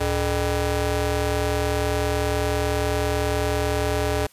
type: ring-modulated tone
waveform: 20% pulse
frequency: 178 Hz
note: F3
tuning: 33 cents sharp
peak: -13 dBFS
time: 0-4.27 s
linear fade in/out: 10 ms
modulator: 247 Hz
effects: white hiss -55 dBFS RMS until 4.32 s + resampled to 32000 Hz